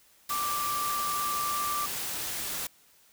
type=tone in noise; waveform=sine; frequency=1174.7 Hz; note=D6; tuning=in tune; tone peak=-29 dBFS; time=0.3-1.86 s; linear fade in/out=5 ms; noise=white; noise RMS=-34 dBFS; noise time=0.29-2.67 s; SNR=+2 dB; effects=white hiss -61 dBFS RMS until 3.12 s